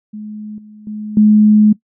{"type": "tone with level steps", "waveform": "sine", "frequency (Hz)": 212.1, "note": "G#3", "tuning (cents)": 37, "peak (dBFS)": [-25, -35, -22, -5], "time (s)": [0.13, 1.73], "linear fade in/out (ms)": 10, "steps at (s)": [0.58, 0.87, 1.17], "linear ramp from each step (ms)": 2, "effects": ["noise-tail reverb RT60 0.1 s tail -19 dB re dry"]}